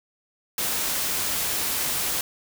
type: noise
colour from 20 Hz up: white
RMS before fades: -26 dBFS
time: 0.58-2.21 s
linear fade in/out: 2 ms
effects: none